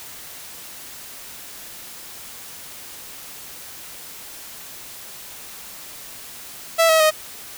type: tone with pitch steps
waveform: sawtooth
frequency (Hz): 659.3 / 640.9 / 623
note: E5 / E5 / D#5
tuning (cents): 0 / -49 / +2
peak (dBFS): -9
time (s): 6.78-7.11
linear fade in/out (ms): 20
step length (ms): 110
effects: white hiss -38 dBFS RMS until 7.57 s